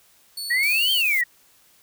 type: tone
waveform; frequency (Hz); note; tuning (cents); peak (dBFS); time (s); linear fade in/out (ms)
sawtooth; 4435; C#8; 0; -26; 0.37-1.02; 5
type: exponential two-way sweep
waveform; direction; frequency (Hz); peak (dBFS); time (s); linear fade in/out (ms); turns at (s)
sine; up then down; 1864.7 to 3200 to 1864.7; -18; 0.5-1.24; 10; 0.92
type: noise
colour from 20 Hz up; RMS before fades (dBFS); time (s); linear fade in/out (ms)
violet; -31; 0.63-1.21; 0
effects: white hiss -57 dBFS RMS until 1.82 s